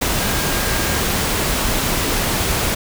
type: tone in noise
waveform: sine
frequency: 1615 Hz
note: G#6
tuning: 49 cents flat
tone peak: -30 dBFS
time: 0.2-1.01 s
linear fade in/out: 10 ms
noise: pink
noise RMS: -19 dBFS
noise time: 0.01-2.75 s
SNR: -14 dB
effects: none